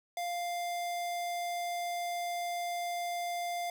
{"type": "tone", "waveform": "square", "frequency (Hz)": 698.5, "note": "F5", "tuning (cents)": 0, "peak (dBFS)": -34, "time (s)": [0.17, 3.7], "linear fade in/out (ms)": 2, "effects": ["10-bit"]}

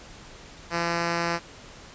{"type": "tone", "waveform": "5% pulse", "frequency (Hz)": 170, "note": "F3", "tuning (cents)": -46, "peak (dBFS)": -13, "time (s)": [0.7, 1.4], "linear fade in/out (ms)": 50, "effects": ["pink hiss -46 dBFS RMS until 1.94 s", "resampled to 16000 Hz"]}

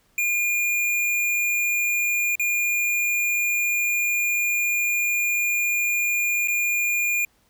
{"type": "tone with dropouts", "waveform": "square", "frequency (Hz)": 2419, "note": "D#7", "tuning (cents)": -49, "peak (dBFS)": -21, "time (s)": [0.18, 7.25], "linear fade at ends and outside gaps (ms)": 2, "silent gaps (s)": [[2.355, 2.396], [6.475, 6.482]], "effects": ["pink hiss -63 dBFS RMS until 7.49 s"]}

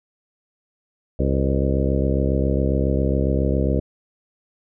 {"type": "harmonic tone with a mistuned harmonic", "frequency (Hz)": 67.3, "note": "C2", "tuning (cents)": 49, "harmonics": [1, 2, 3, 4, 5, 6, 7, 8, 9], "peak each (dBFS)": [-21, -24, -26, -27, -28, -29, -29, -30, -31], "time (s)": [1.19, 3.8], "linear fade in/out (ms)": 5, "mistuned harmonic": 8, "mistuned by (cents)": -55, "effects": []}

